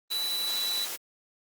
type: tone in noise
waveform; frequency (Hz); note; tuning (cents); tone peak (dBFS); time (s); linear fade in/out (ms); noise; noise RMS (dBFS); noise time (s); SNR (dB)
sine; 3956; B7; +2; -28; 0.1-0.86; 20; white; -35; 0.1-0.97; +4
effects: high-pass 300 Hz 12 dB/octave + Opus 32 kbps